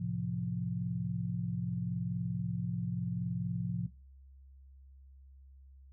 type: chord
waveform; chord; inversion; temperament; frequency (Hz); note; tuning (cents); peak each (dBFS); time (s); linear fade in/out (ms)
sine; F major; first; equal; 110 / 130.81 / 174.61; A2 / C3 / F3; 0 / 0 / 0; -38 / -38 / -35; 0-3.87; 10
effects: noise-tail reverb RT60 0.3 s tail -18 dB re dry + added 67 Hz sine -53 dBFS peak until 5.92 s